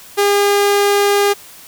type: tone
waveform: sawtooth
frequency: 405.2 Hz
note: G#4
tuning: 43 cents flat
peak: -7 dBFS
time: 0.17-1.34 s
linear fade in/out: 20 ms
effects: white hiss -39 dBFS RMS until 1.67 s